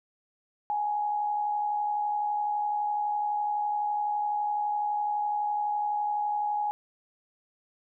sine tone with amplitude modulation, 834 Hz, G#5, 7 cents sharp, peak -24 dBFS, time 0.7-6.71 s, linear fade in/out 0 ms, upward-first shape sine, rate 71.9 Hz, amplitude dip 40%, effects none

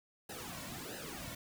pink noise with flanger, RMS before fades -45 dBFS, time 0.29-1.35 s, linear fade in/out 5 ms, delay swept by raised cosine 0.88 to 2.48 ms, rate 1.5 Hz, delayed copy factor -0.9, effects none

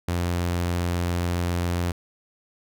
sawtooth tone, 87.31 Hz, F2, in tune, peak -19 dBFS, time 0.08-1.92 s, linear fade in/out 5 ms, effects none

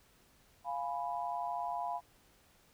sine chord, F diminished, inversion none, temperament equal, 698.5 / 830.6 / 987.8 Hz, F5 / Ab5 / Cb6, 0 / 0 / 0 cents, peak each -38 / -40 / -39 dBFS, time 0.64-2.01 s, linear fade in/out 50 ms, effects pink hiss -66 dBFS RMS until 2.73 s

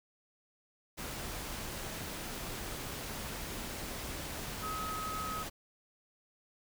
sine tone in noise, 1272 Hz, D#6, 38 cents sharp, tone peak -37 dBFS, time 4.62-5.44 s, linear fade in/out 20 ms, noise pink, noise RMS -41 dBFS, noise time 0.97-5.5 s, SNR +1 dB, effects none

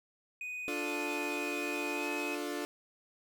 triangle tone with pitch glide, 2489 to 2544 Hz, D#7 to D#7, 0 to +38 cents, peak -36 dBFS, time 0.41-2.35 s, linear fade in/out 2 ms, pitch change +38 cents, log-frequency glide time 1.94-2.07 s
sawtooth chord, D minor, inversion none, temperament equal with one note detuned, 293.7 / 352.9 / 440 Hz, D4 / F4 / A4, 0 / +18 / 0 cents, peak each -34 / -36 / -37 dBFS, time 0.68-2.65 s, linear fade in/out 0 ms
effects none

